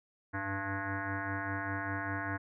sine tone with frequency modulation, 880 Hz, A5, in tune, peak -33 dBFS, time 0.33-2.38 s, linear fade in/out 20 ms, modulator 195 Hz, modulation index 4.8, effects none

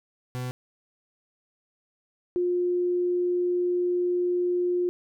40% pulse / sine tone pair in turn, 125.7 / 355.5 Hz, B2 / F4, +31 / +31 cents, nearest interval octave + tritone, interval 1800 cents, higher second, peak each -29 / -22 dBFS, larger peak second, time 0.35-0.51 / 2.36-4.89 s, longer second, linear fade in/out 0 ms, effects none

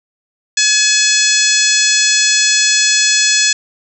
harmonic tone, 850 Hz, G#5, 40 cents sharp, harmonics 2 / 3 / 4 / 5 / 6 / 7 / 8 / 9, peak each -18 / -18 / -18 / -18 / -18 / -18 / -18 / -18 dBFS, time 0.57-3.53 s, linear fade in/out 5 ms, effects none

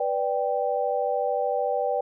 sine chord, G major, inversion first, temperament equal, 493.9 / 587.3 / 784 Hz, B4 / D5 / G5, 0 / 0 / 0 cents, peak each -27 dBFS, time 0-2.01 s, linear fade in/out 5 ms, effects none

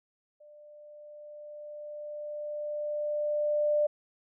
sine tone with level ramp, 595 Hz, D5, 22 cents sharp, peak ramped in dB -51 to -22 dBFS, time 0.4-3.87 s, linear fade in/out 10 ms, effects none

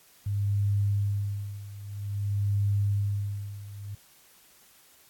sine tone with tremolo, 101.2 Hz, G#2, 44 cents flat, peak -22 dBFS, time 0.26-3.95 s, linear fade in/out 5 ms, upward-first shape sine, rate 0.51 Hz, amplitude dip 85%, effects white hiss -58 dBFS RMS until 5.09 s + AAC 64 kbps

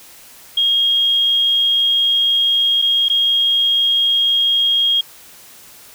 sine tone with dropouts, 3258 Hz, G#7, 34 cents flat, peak -12 dBFS, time 0.57-5.01 s, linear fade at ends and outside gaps 5 ms, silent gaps 2.818-2.822 / 3.085-3.098 s, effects white hiss -42 dBFS RMS until 5.94 s

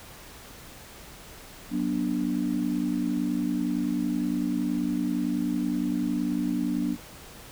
sine chord, B minor, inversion second, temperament equal with one note detuned, 185 / 243 / 293.7 Hz, F#3 / B3 / D4, 0 / -28 / 0 cents, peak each -31 / -28 / -28 dBFS, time 1.7-6.97 s, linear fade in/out 50 ms, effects pink hiss -46 dBFS RMS until 7.51 s

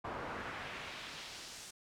brown noise with band-pass filter sweep, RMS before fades -45 dBFS, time 0.04-1.71 s, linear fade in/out 10 ms, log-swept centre 930 to 7500 Hz, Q 1.2, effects none

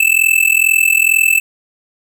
square tone with amplitude modulation, 2637 Hz, E7, in tune, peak -6 dBFS, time 0-1.4 s, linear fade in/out 5 ms, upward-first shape sine, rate 42.2 Hz, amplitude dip 90%, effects none

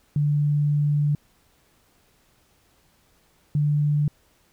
sine tone pair in turn, 146.83 / 147.54 Hz, D3 / D3, 0 / +8 cents, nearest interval unison, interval 8 cents, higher second, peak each -18 dBFS, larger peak neither, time 0.16-1.15 / 3.55-4.08 s, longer first, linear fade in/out 2 ms, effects pink hiss -62 dBFS RMS until 4.52 s

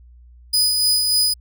sawtooth tone with tremolo, 4978 Hz, D#8, in tune, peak -11 dBFS, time 0.53-1.34 s, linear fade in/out 10 ms, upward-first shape sine, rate 3.4 Hz, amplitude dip 35%, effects added 60 Hz sine -43 dBFS peak until 1.4 s

